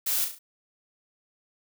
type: noise with echo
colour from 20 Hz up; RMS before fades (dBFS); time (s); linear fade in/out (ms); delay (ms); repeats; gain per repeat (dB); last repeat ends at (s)
blue; -27; 0.06-0.25; 10; 35; 4; -6; 0.39
effects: none